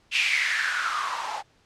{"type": "noise with band-pass filter sweep", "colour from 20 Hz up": "blue", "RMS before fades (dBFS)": -26, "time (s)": [0.11, 1.43], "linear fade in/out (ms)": 50, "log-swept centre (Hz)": [2700, 790], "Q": 6.8, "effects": ["pink hiss -62 dBFS RMS until 1.65 s", "low-pass 6000 Hz 12 dB/octave"]}